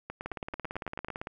two click trains, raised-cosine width 0.5 ms, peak -22 / -21 dBFS, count 10 / 19, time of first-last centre 0.1-1.085 / 0.26-1.271 s, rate 9.14 / 17.8 Hz, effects none

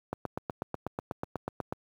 click train, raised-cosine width 1 ms, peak -18 dBFS, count 14, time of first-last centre 0.13-1.725 s, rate 8.15 Hz, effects high-pass 80 Hz 12 dB/octave + 9-bit

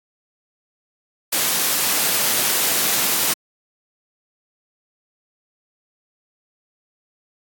white noise, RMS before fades -19 dBFS, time 1.32-3.34 s, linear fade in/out 10 ms, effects high-pass 150 Hz 12 dB/octave + AAC 64 kbps

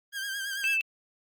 sawtooth tone with vibrato, 1600 Hz, G6, 35 cents sharp, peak -28 dBFS, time 0.12-0.78 s, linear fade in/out 50 ms, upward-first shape sine, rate 9 Hz, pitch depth 50 cents each way
sine tone, 2637 Hz, E7, in tune, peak -24 dBFS, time 0.64-0.81 s, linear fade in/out 0 ms
effects Opus 24 kbps

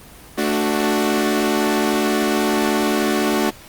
sawtooth chord, D major, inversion second, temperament equal, 220 / 293.7 / 370 Hz, A3 / D4 / F#4, 0 / 0 / 0 cents, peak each -17 dBFS, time 0.37-3.51 s, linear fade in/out 20 ms, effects pink hiss -42 dBFS RMS until 3.68 s + Opus 24 kbps

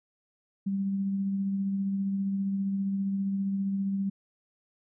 sine tone with tremolo, 196 Hz, G3, in tune, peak -25 dBFS, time 0.66-4.1 s, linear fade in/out 10 ms, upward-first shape triangle, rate 15 Hz, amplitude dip 30%, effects none

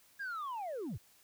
sine linear sweep, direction down, 1661.2 to 69.3 Hz, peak -35 dBFS, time 0.19-0.98 s, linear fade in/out 20 ms, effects tanh soft clip ceiling -36 dBFS + white hiss -65 dBFS RMS until 1.23 s

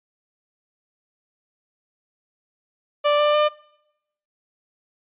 30% pulse tone with pitch steps, 587.3 / 593.4 / 599.6 Hz, D5 / D5 / D5, 0 / +18 / +36 cents, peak -13 dBFS, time 3.04-3.49 s, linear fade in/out 20 ms, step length 150 ms, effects noise-tail reverb RT60 0.8 s tail -22 dB re dry + resampled to 8000 Hz

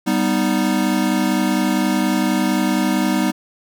square chord, G augmented, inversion none, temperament equal, 196 / 246.9 / 311.1 Hz, G3 / B3 / D#4, 0 / 0 / 0 cents, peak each -21 dBFS, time 0.06-3.32 s, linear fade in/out 20 ms, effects none

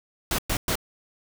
pink noise bursts, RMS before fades -25 dBFS, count 3, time 0.31-0.755 s, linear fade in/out 2 ms, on 75 ms, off 110 ms, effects none

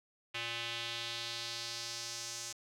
square tone with band-pass filter sweep, 117.1 Hz, A#2, 8 cents sharp, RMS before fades -41 dBFS, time 0.34-2.53 s, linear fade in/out 10 ms, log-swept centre 2800 to 6500 Hz, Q 2.3, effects none

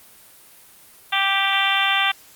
harmonic tone, 392 Hz, G4, in tune, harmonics 2 / 3 / 4 / 5 / 6 / 7 / 8 / 9, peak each -25 / -25 / -25 / -25 / -25 / -25 / -25 / -25 dBFS, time 1.12-2.12 s, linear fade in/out 10 ms, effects white hiss -48 dBFS RMS until 2.35 s + Opus 32 kbps

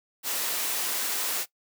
white high-pass noise, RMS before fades -29 dBFS, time 0.23-1.46 s, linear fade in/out 50 ms, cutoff 300 Hz, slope 12 dB/octave, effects noise-tail reverb RT60 0.1 s tail -19 dB re dry

